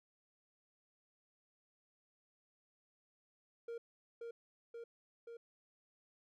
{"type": "tone with echo", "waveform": "triangle", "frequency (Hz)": 466.2, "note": "A#4", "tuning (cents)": 0, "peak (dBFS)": -40, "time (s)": [3.68, 3.78], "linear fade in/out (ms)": 5, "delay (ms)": 530, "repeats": 3, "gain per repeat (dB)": -2, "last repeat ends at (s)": 5.37, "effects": []}